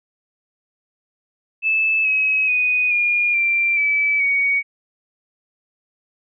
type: tone with pitch steps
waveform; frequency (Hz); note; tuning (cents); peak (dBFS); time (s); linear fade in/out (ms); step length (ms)
sine; 2621 / 2554 / 2488 / 2424 / 2362 / 2302 / 2243; E7 / D#7 / D#7 / D#7 / D7 / D7 / C#7; -11 / +45 / -1 / -46 / +9 / -35 / +20; -15; 1.62-4.63; 50; 430
effects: none